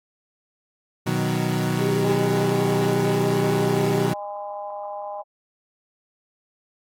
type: chord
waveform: 30% pulse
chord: B major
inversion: none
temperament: equal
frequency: 123.47 / 155.56 / 185 Hz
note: B2 / D#3 / F#3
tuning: 0 / 0 / 0 cents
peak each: -23 dBFS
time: 1.06-4.14 s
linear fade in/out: 10 ms
type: tone with vibrato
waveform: sine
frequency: 398.7 Hz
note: G4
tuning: 29 cents sharp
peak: -22 dBFS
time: 1.78-4.11 s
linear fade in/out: 50 ms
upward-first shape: sine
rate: 11 Hz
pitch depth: 30 cents each way
type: harmonic tone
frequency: 203.9 Hz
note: G#3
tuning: 32 cents flat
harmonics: 3 / 4 / 5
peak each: -33 / -32 / -38 dBFS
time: 2.04-5.22 s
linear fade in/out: 10 ms
effects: AAC 64 kbps